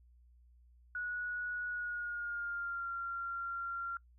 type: tone with pitch glide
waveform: sine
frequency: 1462 to 1379.9 Hz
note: F#6 to F6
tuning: -21 to -21 cents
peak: -36 dBFS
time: 0.95-3.97 s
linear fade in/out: 2 ms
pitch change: -100 cents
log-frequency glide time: 1.68-2.89 s
effects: noise-tail reverb RT60 0.1 s tail -23 dB re dry + added 60 Hz sine -60 dBFS peak until 4.18 s

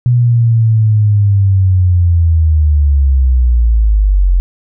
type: linear sweep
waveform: sine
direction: down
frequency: 123.47 to 43.65 Hz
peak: -6 dBFS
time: 0.06-4.4 s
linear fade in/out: 0 ms
effects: none

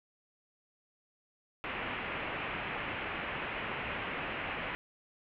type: low-pass noise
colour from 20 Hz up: white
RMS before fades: -38 dBFS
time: 1.64-4.75 s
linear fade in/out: 0 ms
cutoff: 2800 Hz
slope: 48 dB/octave
effects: none

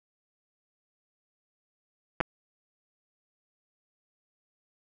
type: clicks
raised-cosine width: 0.5 ms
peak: -11 dBFS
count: 2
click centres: 2.204 / 2.21 s
effects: none

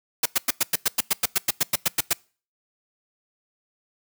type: noise bursts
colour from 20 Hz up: white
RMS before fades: -20 dBFS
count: 16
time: 0.23-2.132 s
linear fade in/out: 5 ms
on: 27 ms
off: 98 ms
effects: noise-tail reverb RT60 0.4 s tail -25 dB re dry + high-pass 80 Hz 12 dB/octave

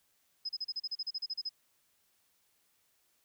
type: tone bursts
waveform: sine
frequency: 5070 Hz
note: D#8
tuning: 32 cents sharp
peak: -33 dBFS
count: 14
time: 0.45-1.493 s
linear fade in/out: 10 ms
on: 42 ms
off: 35 ms
effects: white hiss -73 dBFS RMS until 3.24 s

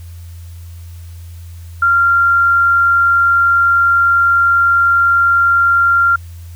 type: tone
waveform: sine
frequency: 1385 Hz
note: F6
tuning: 15 cents flat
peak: -8 dBFS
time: 1.82-6.16 s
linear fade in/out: 5 ms
effects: added 85 Hz sine -29 dBFS peak until 6.55 s + white hiss -47 dBFS RMS until 6.55 s

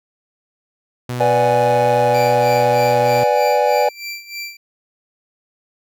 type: tone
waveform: sawtooth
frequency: 123.47 Hz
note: B2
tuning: in tune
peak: -18 dBFS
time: 1.09-3.24 s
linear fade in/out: 5 ms
type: chord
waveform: triangle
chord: G# half-diminished seventh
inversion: first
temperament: equal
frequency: 493.9 / 587.3 / 740 / 830.6 Hz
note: B4 / D5 / F#5 / G#5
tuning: 0 / 0 / 0 / 0 cents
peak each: -16 / -15 / -21 / -15 dBFS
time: 1.2-3.89 s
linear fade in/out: 5 ms
type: tone with tremolo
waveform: 25% pulse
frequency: 2349 Hz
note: D7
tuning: in tune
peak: -21 dBFS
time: 2.14-4.57 s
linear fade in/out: 5 ms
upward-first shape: sine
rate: 3.2 Hz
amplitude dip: 80%
effects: none

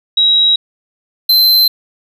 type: tone pair in turn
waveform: sine / square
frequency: 3846 / 4094 Hz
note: B7 / C8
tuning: -47 / -38 cents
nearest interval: minor second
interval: 109 cents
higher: second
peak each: -7 dBFS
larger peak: neither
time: 0.17-0.56 / 1.29-1.68 s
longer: neither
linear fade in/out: 5 ms
effects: none

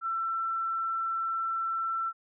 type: tone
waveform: sine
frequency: 1341 Hz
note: E6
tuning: 29 cents sharp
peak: -28 dBFS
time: 0.01-2.13 s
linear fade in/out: 50 ms
effects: none

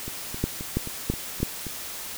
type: two click trains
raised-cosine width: 3 ms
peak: -21 / -10 dBFS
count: 7 / 4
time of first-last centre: 0.08-1.667 / 0.44-1.43 s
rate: 3.78 / 3.03 Hz
effects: white hiss -36 dBFS RMS until 2.17 s

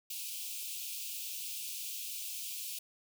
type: high-pass noise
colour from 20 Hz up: white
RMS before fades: -41 dBFS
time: 0.1-2.79 s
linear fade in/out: 5 ms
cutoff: 2400 Hz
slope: 96 dB/octave
effects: none

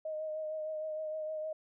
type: tone with vibrato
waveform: sine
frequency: 622.3 Hz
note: D#5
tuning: in tune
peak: -35 dBFS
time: 0.05-1.53 s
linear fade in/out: 5 ms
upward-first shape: triangle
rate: 6.5 Hz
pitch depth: 28 cents each way
effects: none

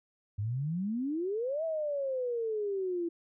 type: exponential two-way sweep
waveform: sine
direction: up then down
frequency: 98 to 659.3 to 334 Hz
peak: -30 dBFS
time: 0.38-3.09 s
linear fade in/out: 10 ms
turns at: 1.64 s
effects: none

